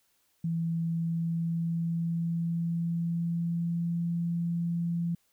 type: tone with pitch glide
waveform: sine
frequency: 165.9 to 170.07 Hz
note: E3 to F3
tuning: +11 to -46 cents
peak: -27 dBFS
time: 0.44-5.15 s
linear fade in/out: 5 ms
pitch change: +43 cents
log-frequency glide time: 0.87-4.06 s
effects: white hiss -71 dBFS RMS until 5.32 s